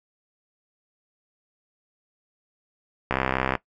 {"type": "click train", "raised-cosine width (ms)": 0.5, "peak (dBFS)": -7, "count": 30, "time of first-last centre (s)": [3.11, 3.553], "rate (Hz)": 65.5, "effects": ["noise-tail reverb RT60 0.1 s tail -18 dB re dry"]}